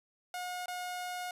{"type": "tone with dropouts", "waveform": "sawtooth", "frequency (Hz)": 721, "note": "F#5", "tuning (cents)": -45, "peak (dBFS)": -33, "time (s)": [0.34, 1.31], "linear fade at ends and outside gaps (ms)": 2, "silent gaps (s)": [0.659, 0.681], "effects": ["resampled to 32000 Hz"]}